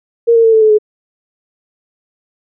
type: tone with pitch steps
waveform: sine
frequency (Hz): 466.2 / 457.7 / 449.3 / 441.1 / 433 / 425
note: A#4 / A#4 / A4 / A4 / A4 / G#4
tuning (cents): 0 / -32 / +36 / +4 / -28 / +40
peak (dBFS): -5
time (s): 0.27-0.786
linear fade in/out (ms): 20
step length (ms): 86
effects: none